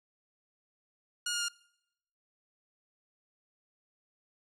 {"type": "tone with pitch steps", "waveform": "10% pulse", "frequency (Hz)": [1434, 1421.6, 1409.4], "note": ["F6", "F6", "F6"], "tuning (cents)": [45, 30, 15], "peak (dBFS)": -22, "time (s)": [1.26, 1.485], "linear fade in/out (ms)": 5, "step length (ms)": 75, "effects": ["noise-tail reverb RT60 0.8 s tail -24 dB re dry", "low-pass 10000 Hz 12 dB/octave"]}